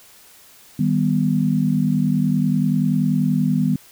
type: chord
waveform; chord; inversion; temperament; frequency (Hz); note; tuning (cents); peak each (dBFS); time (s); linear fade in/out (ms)
sine; Eb augmented; none; equal with one note detuned; 155.56 / 196 / 246.2; Eb3 / G3 / B3; 0 / 0 / -5; -20; 0.79-3.76; 5
effects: white hiss -48 dBFS RMS until 3.91 s